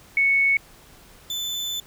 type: tone pair in turn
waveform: sine / 35% pulse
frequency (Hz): 2213 / 3513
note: C#7 / A7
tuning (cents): -3 / -3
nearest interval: minor sixth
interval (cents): 800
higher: second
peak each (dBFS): -16 / -24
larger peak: first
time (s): 0.17-0.57 / 1.3-1.8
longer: second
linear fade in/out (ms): 2
effects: pink hiss -50 dBFS RMS until 1.86 s